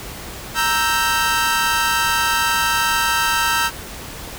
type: chord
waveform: sawtooth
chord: E diminished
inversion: second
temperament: equal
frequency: 932.3 / 1318.5 / 1568 Hz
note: Bb5 / E6 / G6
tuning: 0 / 0 / 0 cents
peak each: -17 dBFS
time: 0.54-3.71 s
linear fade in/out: 50 ms
effects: added 60 Hz sine -42 dBFS peak until 4.38 s + pink hiss -33 dBFS RMS until 4.38 s